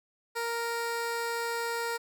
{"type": "tone", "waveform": "15% pulse", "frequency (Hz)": 466.2, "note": "A#4", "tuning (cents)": 0, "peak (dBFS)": -24, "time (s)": [0.35, 1.98], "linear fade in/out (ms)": 20, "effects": []}